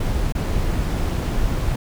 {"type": "noise with dropouts", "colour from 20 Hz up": "brown", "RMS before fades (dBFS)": -21, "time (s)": [0, 1.76], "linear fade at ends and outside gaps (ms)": 5, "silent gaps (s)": [0.324, 0.35], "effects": []}